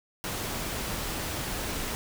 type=noise; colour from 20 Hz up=pink; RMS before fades=-33 dBFS; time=0.24-1.95 s; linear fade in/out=0 ms; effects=none